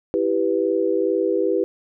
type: chord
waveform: sine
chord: E minor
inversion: none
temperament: equal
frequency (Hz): 329.6 / 392 / 493.9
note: E4 / G4 / B4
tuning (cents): 0 / 0 / 0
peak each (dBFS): -23 / -21 / -22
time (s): 0.14-1.64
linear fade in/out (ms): 0
effects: none